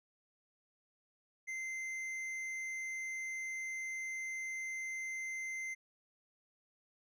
triangle tone with hard clipping, 2077 Hz, C7, 13 cents flat, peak -40 dBFS, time 1.47-5.75 s, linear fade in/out 20 ms, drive 10 dB, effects none

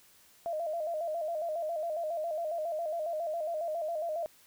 sine tone with vibrato, 648 Hz, E5, 30 cents flat, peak -31 dBFS, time 0.46-4.26 s, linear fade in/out 0 ms, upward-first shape square, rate 7.3 Hz, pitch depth 84 cents each way, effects white hiss -61 dBFS RMS until 4.46 s

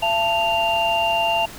sine tone cluster, 679 / 884 / 2786 Hz, F5 / A5 / F7, -49 / +8 / -5 cents, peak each -21 dBFS, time 0.02-1.46 s, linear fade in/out 10 ms, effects tanh soft clip ceiling -9 dBFS + pink hiss -38 dBFS RMS until 1.58 s

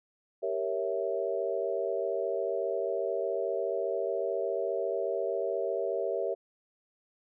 sine chord, G diminished seventh, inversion none, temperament equal, 392 / 466.2 / 554.4 / 659.3 Hz, G4 / Bb4 / Db5 / Fb5, 0 / 0 / 0 / 0 cents, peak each -34 dBFS, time 0.42-6.35 s, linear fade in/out 20 ms, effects none

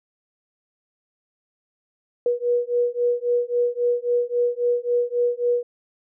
sine beating tone pair, 481.8 / 485.5 Hz, B4 / B4, -43 / -30 cents, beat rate 3.7 Hz, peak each -22 dBFS, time 2.26-5.63 s, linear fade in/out 2 ms, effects none

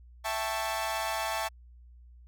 sawtooth chord, A dominant seventh, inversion second, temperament equal with one note detuned, 661.9 / 784 / 880 / 1108.7 Hz, E5 / G5 / A5 / C#6, +7 / 0 / 0 / 0 cents, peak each -31 / -35 / -30 / -34 dBFS, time 0.24-1.49 s, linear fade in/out 20 ms, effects added 60 Hz sine -50 dBFS peak until 2.27 s

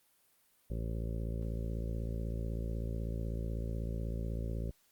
harmonic tone, 56.1 Hz, A1, 34 cents sharp, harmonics 1 / 2 / 3 / 4 / 5 / 6 / 7 / 8 / 9 / 10, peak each -36 / -40 / -44 / -47 / -53 / -52 / -50 / -55 / -52 / -53 dBFS, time 0.7-4.71 s, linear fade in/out 5 ms, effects white hiss -70 dBFS RMS until 4.91 s + Opus 32 kbps

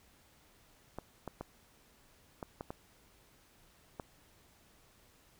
clicks, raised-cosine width 1 ms, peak -26 dBFS, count 7, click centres 0.986 / 1.277 / 1.41 / 2.428 / 2.609 / 2.705 / 3.998 s, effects pink hiss -65 dBFS RMS until 5.39 s

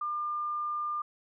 sine tone, 1200 Hz, D6, 37 cents sharp, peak -30 dBFS, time 0.01-1.02 s, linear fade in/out 5 ms, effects none

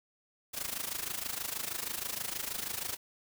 white noise with amplitude modulation, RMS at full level -34 dBFS, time 0.53-2.97 s, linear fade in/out 20 ms, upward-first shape sine, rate 26.3 Hz, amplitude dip 80%, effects none

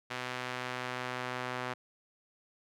sawtooth tone with band-pass filter sweep, 125.7 Hz, B2, 31 cents sharp, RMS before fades -38 dBFS, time 0.1-1.74 s, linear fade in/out 10 ms, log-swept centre 2100 to 1400 Hz, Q 0.82, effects none

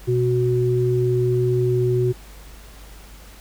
sine tone pair together, 123.47 / 368.8 Hz, B2 / F#4, 0 / -6 cents, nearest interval octave + perfect fifth, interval 1894 cents, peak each -19 dBFS, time 0.07-2.13 s, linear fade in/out 20 ms, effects added 50 Hz sine -41 dBFS peak until 3.4 s + pink hiss -46 dBFS RMS until 3.4 s

